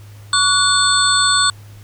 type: tone cluster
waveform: sine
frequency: 1127 / 1466 / 3547 / 4361 / 8060 Hz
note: C#6 / F#6 / A7 / C#8 / B8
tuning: +28 / -16 / +13 / -29 / +34 cents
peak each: -18 dBFS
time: 0.33-1.5 s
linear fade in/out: 2 ms
effects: added 103 Hz sine -36 dBFS peak until 1.83 s + pink hiss -48 dBFS RMS until 1.83 s